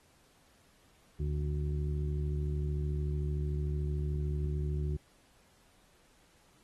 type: harmonic tone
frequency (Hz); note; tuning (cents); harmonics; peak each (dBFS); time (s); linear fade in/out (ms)
73.42; D2; 0; 1 / 2 / 3 / 4 / 5; -32 / -35 / -51 / -51 / -44; 1.19-4.97; 10
effects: pink hiss -66 dBFS RMS until 6.63 s + AAC 32 kbps